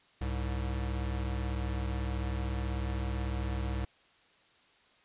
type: tone pair together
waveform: square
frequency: 65.41 / 103.69 Hz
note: C2 / G#2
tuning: 0 / -2 cents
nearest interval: minor sixth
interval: 798 cents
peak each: -33 / -38 dBFS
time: 0.21-3.85 s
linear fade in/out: 5 ms
effects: white hiss -64 dBFS RMS until 5.04 s + resampled to 8000 Hz